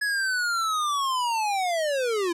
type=linear sweep; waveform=square; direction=down; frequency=1696 to 329.6 Hz; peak=-24 dBFS; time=0.01-2.33 s; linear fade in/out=10 ms; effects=low-pass 10000 Hz 12 dB/octave